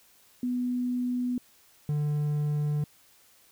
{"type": "tone pair in turn", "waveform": ["sine", "triangle"], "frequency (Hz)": [247.6, 148.29], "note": ["B3", "D3"], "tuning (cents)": [5, 17], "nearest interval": "major sixth", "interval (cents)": 888, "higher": "first", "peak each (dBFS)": [-26, -23], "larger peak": "second", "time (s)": [[0.43, 1.38], [1.89, 2.84]], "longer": "neither", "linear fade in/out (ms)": 2, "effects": ["white hiss -60 dBFS RMS until 3.51 s"]}